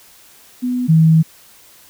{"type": "tone pair in turn", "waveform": "sine", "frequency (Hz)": [248.7, 160.59], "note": ["B3", "E3"], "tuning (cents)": [12, -45], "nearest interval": "minor sixth", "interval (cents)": 757, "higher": "first", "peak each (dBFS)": [-16, -7], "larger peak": "second", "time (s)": [[0.62, 0.88], [0.88, 1.23]], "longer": "second", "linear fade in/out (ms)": 20, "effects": ["white hiss -46 dBFS RMS until 1.89 s"]}